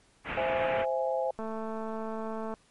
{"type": "low-pass noise", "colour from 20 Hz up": "white", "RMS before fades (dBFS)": -35, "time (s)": [0.24, 0.86], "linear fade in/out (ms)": 50, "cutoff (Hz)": 2700, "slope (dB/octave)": 48}
{"type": "chord", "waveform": "sine", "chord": "C augmented", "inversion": "none", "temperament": "equal", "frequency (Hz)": [523.3, 659.3, 830.6], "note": ["C5", "E5", "G#5"], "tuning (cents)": [0, 0, 0], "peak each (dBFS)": [-29, -32, -33], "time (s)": [0.37, 1.31], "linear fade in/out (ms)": 5}
{"type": "click train", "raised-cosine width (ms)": 1, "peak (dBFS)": -24, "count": 255, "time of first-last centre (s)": [1.39, 2.539], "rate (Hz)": 221}
{"effects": ["pink hiss -64 dBFS RMS until 2.7 s", "MP3 48 kbps"]}